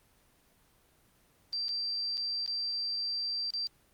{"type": "tone with dropouts", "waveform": "sine", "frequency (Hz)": 4699, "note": "D8", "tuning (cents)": 0, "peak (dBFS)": -31, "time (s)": [1.53, 3.67], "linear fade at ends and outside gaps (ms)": 0, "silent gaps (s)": [[1.683, 1.691], [2.171, 2.178], [2.462, 2.477], [3.504, 3.537]], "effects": ["pink hiss -66 dBFS RMS until 3.93 s", "Opus 24 kbps"]}